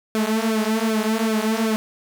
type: tone with flanger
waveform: sawtooth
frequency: 220 Hz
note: A3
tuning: in tune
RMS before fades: -21 dBFS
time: 0.15-1.76 s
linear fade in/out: 0 ms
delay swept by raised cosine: 1 to 6.4 ms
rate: 2.6 Hz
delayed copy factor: -0.85
effects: none